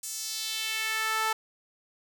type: tone with high-pass filter sweep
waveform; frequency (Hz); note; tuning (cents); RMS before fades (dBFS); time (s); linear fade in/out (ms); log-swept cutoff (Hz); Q
sawtooth; 440; A4; 0; -31; 0.03-1.33; 5; 7500 to 990; 1.8
effects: none